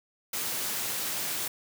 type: high-pass noise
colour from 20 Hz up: white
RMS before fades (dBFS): -32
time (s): 0.33-1.48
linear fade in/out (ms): 5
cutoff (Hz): 100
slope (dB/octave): 96
effects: none